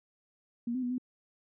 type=tone with pitch steps; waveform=sine; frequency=236.8 / 256.7 / 245.1 / 252.4 Hz; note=A#3 / C4 / B3 / B3; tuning=+27 / -33 / -13 / +38 cents; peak=-30 dBFS; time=0.67-0.982 s; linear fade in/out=5 ms; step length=78 ms; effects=none